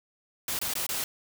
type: noise with dropouts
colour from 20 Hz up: white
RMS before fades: -31 dBFS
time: 0.48-1.04 s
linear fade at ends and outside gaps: 2 ms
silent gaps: 0.59-0.614 / 0.737-0.753 / 0.866-0.89 s
effects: none